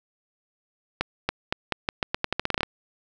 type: accelerating click train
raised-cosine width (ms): 0.3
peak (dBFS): -7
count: 16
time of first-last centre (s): 1.01-2.632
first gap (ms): 280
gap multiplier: 0.84
effects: none